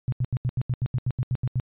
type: tone bursts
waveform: sine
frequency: 125.5 Hz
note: B2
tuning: 28 cents sharp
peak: -21 dBFS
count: 13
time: 0.08-1.599 s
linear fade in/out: 0 ms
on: 43 ms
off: 80 ms
effects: resampled to 8000 Hz